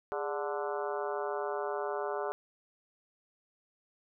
harmonic tone with a mistuned harmonic, 146.83 Hz, D3, in tune, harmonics 3 / 4 / 5 / 6 / 7 / 8 / 9 / 10, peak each -36 / -38 / -40 / -42 / -43 / -44 / -45 / -46 dBFS, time 0.12-2.32 s, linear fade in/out 0 ms, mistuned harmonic 3, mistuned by -110 cents, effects none

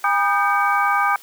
sine tone cluster, 809 / 969 / 1219 / 1559 / 2267 Hz, G#5 / B5 / D#6 / G6 / C#7, -46 / -33 / -36 / -10 / +38 cents, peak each -21 / -25 / -19 / -22 / -27 dBFS, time 0.04-1.16 s, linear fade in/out 2 ms, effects white hiss -45 dBFS RMS until 1.22 s + high-pass 300 Hz 12 dB/octave

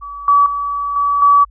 sine tone with level steps, 1144 Hz, D6, 46 cents flat, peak -26 / -7 / -17 / -12 / -6 dBFS, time 0.01-1.45 s, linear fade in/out 20 ms, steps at 0.28 / 0.46 / 0.96 / 1.22 s, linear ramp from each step 2 ms, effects added 50 Hz sine -41 dBFS peak until 1.5 s

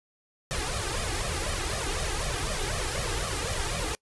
pink noise with flanger, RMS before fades -30 dBFS, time 0.51-3.95 s, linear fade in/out 0 ms, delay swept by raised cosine 1.6 to 2.52 ms, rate 4 Hz, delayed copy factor +0.95, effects noise-tail reverb RT60 0.1 s tail -26 dB re dry + resampled to 24000 Hz

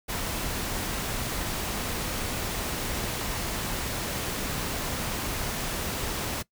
pink noise, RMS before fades -31 dBFS, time 0.08-6.43 s, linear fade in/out 20 ms, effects noise-tail reverb RT60 0.1 s tail -21 dB re dry

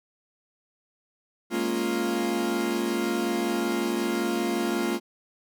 40% pulse chord, Bb minor seventh, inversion third, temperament equal, 207.7 / 233.1 / 277.2 / 349.2 Hz, Ab3 / Bb3 / Db4 / F4, 0 / 0 / 0 / 0 cents, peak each -32 / -29 / -32 / -27 dBFS, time 1.5-5 s, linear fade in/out 50 ms, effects none

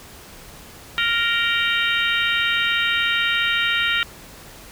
harmonic tone with a mistuned harmonic, 466.2 Hz, A#4, in tune, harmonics 3 / 4 / 5 / 6 / 7 / 8, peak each -23 / -24 / -25 / -26 / -26 / -27 dBFS, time 0.98-4.03 s, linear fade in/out 0 ms, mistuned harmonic 7, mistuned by -80 cents, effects pink hiss -42 dBFS RMS until 4.71 s

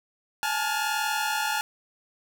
sawtooth tone cluster, 838 / 879 / 1418 Hz, G#5 / A5 / F6, +15 / -2 / +26 cents, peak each -26 dBFS, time 0.43-1.61 s, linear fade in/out 0 ms, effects none

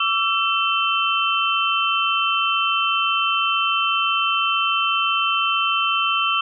sine tone cluster, 1152 / 1337 / 2673 / 3091 Hz, D6 / E6 / E7 / G7, -34 / +24 / +23 / -25 cents, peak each -23 dBFS, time 0-6.41 s, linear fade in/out 5 ms, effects none

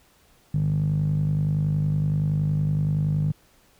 15% pulse tone with band-pass filter, 50.7 Hz, G#1, 41 cents flat, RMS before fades -23 dBFS, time 0.54-3.32 s, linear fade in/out 5 ms, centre 140 Hz, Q 6.4, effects pink hiss -59 dBFS RMS until 3.79 s

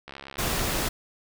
click train, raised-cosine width 0.3 ms, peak -23 dBFS, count 32, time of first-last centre 0.08-0.531 s, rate 68.8 Hz
pink noise, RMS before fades -27 dBFS, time 0.38-0.89 s, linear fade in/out 10 ms
effects none

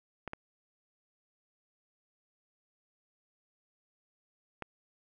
clicks, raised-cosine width 0.5 ms, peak -23 dBFS, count 3, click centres 0.277 / 0.334 / 4.623 s, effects none

